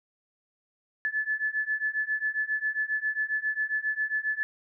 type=beating tone pair; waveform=sine; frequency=1727 / 1734.4 Hz; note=A6 / A6; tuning=-33 / -25 cents; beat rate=7.4 Hz; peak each=-30 / -29 dBFS; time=1.05-4.43 s; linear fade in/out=0 ms; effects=none